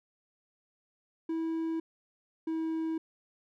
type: tone pair in turn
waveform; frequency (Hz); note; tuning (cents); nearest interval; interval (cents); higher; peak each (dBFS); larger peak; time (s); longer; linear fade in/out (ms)
triangle; 325.6 / 322.4; E4 / E4; -21 / -38; unison; 17; first; -28; neither; 1.29-1.8 / 2.47-2.98; neither; 5
effects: none